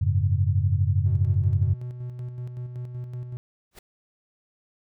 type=chord; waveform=sine; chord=F# suspended second; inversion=none; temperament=equal with one note detuned; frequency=91.49 / 103.83 / 138.59 Hz; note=F#2 / G#2 / C#3; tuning=-19 / 0 / 0 cents; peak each=-22 / -23 / -27 dBFS; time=0.01-1.74 s; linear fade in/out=10 ms
type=tone with tremolo; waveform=triangle; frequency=123.47 Hz; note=B2; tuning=in tune; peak=-28 dBFS; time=1.06-3.37 s; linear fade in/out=0 ms; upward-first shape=square; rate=5.3 Hz; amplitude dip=45%
type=noise with exponential growth; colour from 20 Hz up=pink; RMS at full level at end=-39 dBFS; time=3.71-3.79 s; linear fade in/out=5 ms; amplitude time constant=16 ms
effects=none